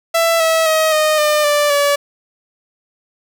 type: tone with pitch steps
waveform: sawtooth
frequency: 665 / 648.7 / 632.8 / 617.2 / 602.1 / 587.3 / 572.9 Hz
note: E5 / E5 / D#5 / D#5 / D5 / D5 / D5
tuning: +15 / -28 / +29 / -14 / +43 / 0 / -43 cents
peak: -8 dBFS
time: 0.14-1.96 s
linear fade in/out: 10 ms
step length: 260 ms
effects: none